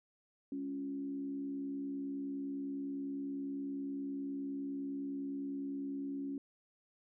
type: tone with frequency modulation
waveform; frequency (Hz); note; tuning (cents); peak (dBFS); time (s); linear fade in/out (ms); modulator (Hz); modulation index
sine; 277.2; C#4; 0; -37; 0.52-6.38; 2; 69.8; 0.48
effects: none